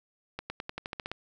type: accelerating click train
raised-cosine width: 0.3 ms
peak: -19 dBFS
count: 10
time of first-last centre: 0.39-1.116 s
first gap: 110 ms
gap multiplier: 0.92
effects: none

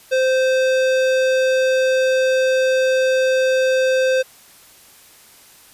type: tone with hard clipping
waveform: sine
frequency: 520 Hz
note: C5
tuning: 11 cents flat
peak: -16 dBFS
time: 0.11-4.23 s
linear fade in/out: 20 ms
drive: 17 dB
effects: white hiss -47 dBFS RMS until 5.73 s + resampled to 32000 Hz

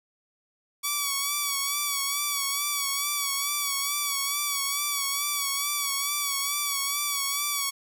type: tone with vibrato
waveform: 5% pulse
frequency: 1136 Hz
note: C#6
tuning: 42 cents sharp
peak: -14 dBFS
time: 0.83-7.71 s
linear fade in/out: 20 ms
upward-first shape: sine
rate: 2.3 Hz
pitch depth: 46 cents each way
effects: none

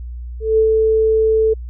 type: tone with ADSR envelope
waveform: sine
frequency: 440 Hz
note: A4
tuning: in tune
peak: -9 dBFS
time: 0.4-1.54 s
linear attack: 180 ms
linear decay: 87 ms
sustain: -2 dB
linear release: 12 ms
effects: added 60 Hz sine -26 dBFS peak until 1.69 s

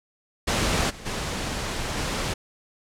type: noise with level steps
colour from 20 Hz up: pink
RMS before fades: -23 / -41 / -29 / -27 dBFS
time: 0.47-2.34 s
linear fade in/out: 10 ms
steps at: 0.89 / 1.05 / 1.97 s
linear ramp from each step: 20 ms
effects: low-pass 8000 Hz 12 dB/octave

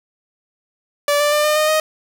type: tone with pitch steps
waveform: sawtooth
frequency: 580 / 588.4 / 597 / 605.7 / 614.5 / 623.4 Hz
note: D5 / D5 / D5 / D#5 / D#5 / D#5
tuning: -22 / +3 / +28 / -47 / -22 / +3 cents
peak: -10 dBFS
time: 1.08-1.8 s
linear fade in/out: 2 ms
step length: 120 ms
effects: none

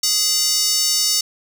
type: tone with high-pass filter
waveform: square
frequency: 415.3 Hz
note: G#4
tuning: in tune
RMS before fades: -18 dBFS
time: 0.03-1.21 s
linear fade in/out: 5 ms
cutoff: 5300 Hz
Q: 3
effects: none

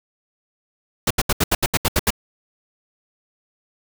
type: noise bursts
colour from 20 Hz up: pink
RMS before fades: -17 dBFS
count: 10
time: 1.07-2.105 s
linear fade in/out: 5 ms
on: 36 ms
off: 75 ms
effects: none

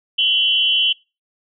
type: tone with amplitude modulation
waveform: sine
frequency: 3033 Hz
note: F#7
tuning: 42 cents sharp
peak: -9 dBFS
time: 0.18-0.93 s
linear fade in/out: 10 ms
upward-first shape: sine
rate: 263 Hz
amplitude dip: 95%
effects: noise-tail reverb RT60 0.3 s tail -25 dB re dry

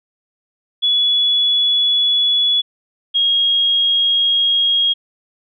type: tone pair in turn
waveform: sine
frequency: 3400 / 3273 Hz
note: G#7 / G#7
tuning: +40 / -26 cents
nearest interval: minor second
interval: 66 cents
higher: first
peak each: -12 / -12 dBFS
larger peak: neither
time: 0.82-2.62 / 3.14-4.94 s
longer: neither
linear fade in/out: 20 ms
effects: none

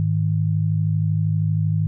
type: tone pair together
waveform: sine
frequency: 103.83 / 156.61 Hz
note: G#2 / D#3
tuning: 0 / +12 cents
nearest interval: perfect fifth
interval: 712 cents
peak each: -20 dBFS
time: 0-1.87 s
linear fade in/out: 0 ms
effects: none

